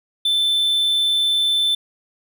triangle tone, 3532 Hz, A7, 6 cents sharp, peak -14 dBFS, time 0.25-1.75 s, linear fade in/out 5 ms, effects none

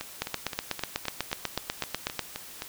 two click trains, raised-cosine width 0.2 ms, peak -10 / -16 dBFS, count 17 / 11, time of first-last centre 0.22-2.193 / 0.01-2.621 s, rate 8.11 / 3.83 Hz, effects white hiss -45 dBFS RMS until 2.68 s

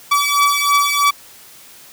sawtooth beating tone pair, 1146 / 1149.1 Hz, D6 / D6, -43 / -38 cents, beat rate 3.1 Hz, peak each -12 dBFS, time 0.11-1.11 s, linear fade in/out 10 ms, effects white hiss -42 dBFS RMS until 1.92 s + high-pass 60 Hz 12 dB/octave

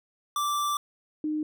square / sine tone pair in turn, 1171 / 305.8 Hz, D6 / D#4, -5 / -30 cents, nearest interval octave + major seventh, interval 2325 cents, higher first, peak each -26 dBFS, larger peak neither, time 0.36-0.77 / 1.24-1.43 s, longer first, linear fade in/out 2 ms, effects none

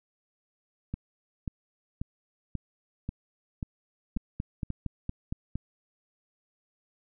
two click trains, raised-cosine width 5 ms, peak -19 / -20 dBFS, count 7 / 8, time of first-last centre 4.17-5.556 / 0.94-4.703 s, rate 4.33 / 1.86 Hz, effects none

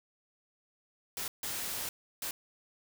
white noise bursts at uneven times, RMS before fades -37 dBFS, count 3, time 1.17-1.28 / 1.43-1.89 / 2.22-2.31 s, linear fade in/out 2 ms, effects none

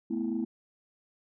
sine chord, A suspended second, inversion none, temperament equal, 220 / 246.9 / 329.6 Hz, A3 / B3 / E4, 0 / 0 / 0 cents, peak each -32 dBFS, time 0.1-0.45 s, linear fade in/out 10 ms, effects tanh soft clip ceiling -22 dBFS

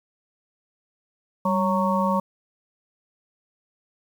harmonic tone with a mistuned harmonic, 184.8 Hz, F#3, 2 cents flat, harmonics 1 / 3 / 5 / 6, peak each -23 / -26 / -25 / -26 dBFS, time 1.45-2.2 s, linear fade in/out 5 ms, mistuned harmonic 1, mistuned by +95 cents, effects 8-bit

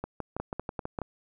two click trains, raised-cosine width 1 ms, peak -18 / -19 dBFS, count 4 / 7, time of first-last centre 0.4-0.988 / 0.04-1.017 s, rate 5.1 / 6.14 Hz, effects none

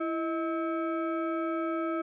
sine tone with frequency modulation, 331.6 Hz, E4, 10 cents sharp, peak -28 dBFS, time 0-2.02 s, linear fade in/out 10 ms, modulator 964 Hz, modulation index 1, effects none

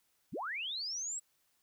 sine linear sweep, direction up, 75.9 to 7902 Hz, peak -36 dBFS, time 0.32-1.2 s, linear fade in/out 20 ms, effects white hiss -75 dBFS RMS until 1.62 s

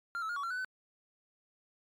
triangle tone with pitch steps, 1389 / 1305 / 1422 / 1128 / 1364 / 1491 / 1514 Hz, F6 / E6 / F6 / C#6 / F6 / F#6 / F#6, -10 / -18 / +31 / +30 / -41 / +13 / +39 cents, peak -32 dBFS, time 0.15-0.647 s, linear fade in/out 0 ms, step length 71 ms, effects MP3 96 kbps

